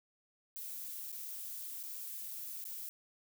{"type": "noise with dropouts", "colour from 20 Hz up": "violet", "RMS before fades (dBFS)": -44, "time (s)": [0.56, 2.89], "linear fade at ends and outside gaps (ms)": 0, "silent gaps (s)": [[1.118, 1.126], [1.83, 1.836], [2.308, 2.311], [2.641, 2.652]], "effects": []}